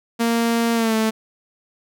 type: tone with pitch glide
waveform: sawtooth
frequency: 231.9 to 220.3 Hz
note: A#3 to A3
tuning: -9 to +2 cents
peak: -13 dBFS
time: 0.19-1.11 s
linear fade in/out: 20 ms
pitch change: -89 cents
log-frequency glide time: 0.74-0.95 s
effects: none